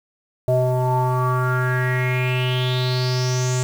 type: tone with low-pass filter sweep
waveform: square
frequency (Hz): 126.8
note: B2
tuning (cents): +46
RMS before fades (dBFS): -20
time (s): 0.48-3.63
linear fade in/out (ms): 0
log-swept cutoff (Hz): 610 to 7400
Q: 6.9
effects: 7-bit